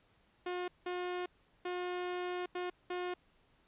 sawtooth tone bursts at uneven times, 358.7 Hz, F4, 46 cents sharp, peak -32 dBFS, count 5, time 0.46-0.68 / 0.86-1.26 / 1.65-2.46 / 2.55-2.7 / 2.9-3.14 s, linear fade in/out 5 ms, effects pink hiss -70 dBFS RMS until 3.67 s + resampled to 8000 Hz

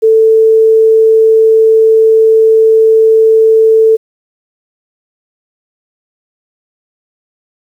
sine tone, 443.4 Hz, A4, 13 cents sharp, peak -3 dBFS, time 0.02-3.97 s, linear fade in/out 20 ms, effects 7-bit

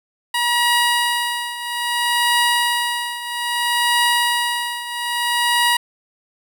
15% pulse tone with tremolo, 958 Hz, A#5, 47 cents sharp, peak -7 dBFS, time 0.34-5.77 s, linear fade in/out 5 ms, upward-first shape triangle, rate 0.61 Hz, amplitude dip 80%, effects none

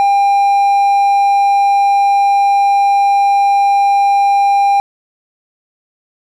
triangle tone, 800 Hz, G5, 35 cents sharp, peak -6 dBFS, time 0-4.8 s, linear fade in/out 0 ms, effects none

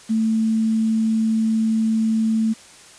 sine tone with quantisation, 221.9 Hz, A3, 15 cents sharp, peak -16 dBFS, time 0.09-2.54 s, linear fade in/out 20 ms, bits 7, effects white hiss -45 dBFS RMS until 2.98 s + resampled to 22050 Hz

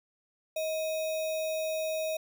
sine tone with sample-and-hold, 632 Hz, D#5, 27 cents sharp, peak -29 dBFS, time 0.56-2.17 s, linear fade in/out 5 ms, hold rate 3150 Hz, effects none

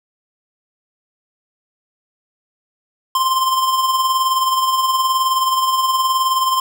square tone with tremolo, 1046.5 Hz, C6, in tune, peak -13 dBFS, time 3.15-6.6 s, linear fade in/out 2 ms, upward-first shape sine, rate 19 Hz, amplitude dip 45%, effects none

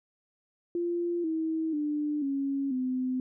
sine tone with pitch steps, 345.6 / 320.6 / 297.4 / 275.9 / 255.9 Hz, F4 / E4 / D4 / C#4 / C4, -18 / -48 / +22 / -8 / -38 cents, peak -27 dBFS, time 0.75-3.2 s, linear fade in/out 2 ms, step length 490 ms, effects none

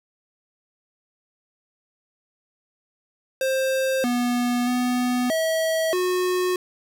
square tone with pitch steps, 528 / 243.7 / 247.8 / 645 / 364.1 Hz, C5 / B3 / B3 / E5 / F#4, +16 / -23 / +6 / -38 / -28 cents, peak -21 dBFS, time 3.41-6.56 s, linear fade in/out 2 ms, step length 630 ms, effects none

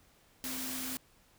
sine tone in noise, 258.2 Hz, C4, 23 cents flat, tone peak -42 dBFS, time 0.44-0.97 s, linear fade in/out 0 ms, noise white, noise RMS -39 dBFS, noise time 0.44-0.97 s, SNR -6 dB, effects pink hiss -65 dBFS RMS until 1.38 s

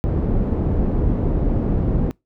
pink low-pass noise, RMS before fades -19 dBFS, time 0.04-2.11 s, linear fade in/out 0 ms, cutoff 360 Hz, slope 12 dB/octave, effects noise-tail reverb RT60 0.2 s tail -24 dB re dry

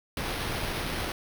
pink noise with sample-and-hold, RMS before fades -32 dBFS, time 0.17-1.12 s, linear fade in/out 2 ms, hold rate 7350 Hz, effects none

